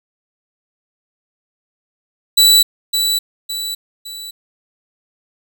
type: tone with echo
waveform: sawtooth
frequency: 3951 Hz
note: B7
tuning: in tune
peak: -4 dBFS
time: 2.37-2.63 s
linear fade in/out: 10 ms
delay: 560 ms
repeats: 3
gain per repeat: -7 dB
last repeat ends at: 4.31 s
effects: none